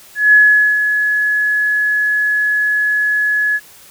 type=tone with ADSR envelope; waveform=sine; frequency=1696 Hz; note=G#6; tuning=36 cents sharp; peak=-4 dBFS; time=0.15-3.6 s; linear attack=180 ms; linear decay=440 ms; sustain=-8 dB; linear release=46 ms; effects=white hiss -42 dBFS RMS until 3.9 s